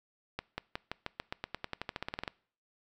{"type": "accelerating click train", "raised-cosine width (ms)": 0.3, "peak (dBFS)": -19, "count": 20, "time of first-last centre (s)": [0.39, 2.278], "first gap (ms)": 190, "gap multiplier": 0.92, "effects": ["noise-tail reverb RT60 0.5 s tail -23 dB re dry"]}